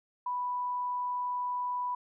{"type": "tone", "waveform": "sine", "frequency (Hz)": 987.8, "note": "B5", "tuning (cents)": 0, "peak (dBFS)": -30, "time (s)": [0.26, 1.95], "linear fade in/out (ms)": 5, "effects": []}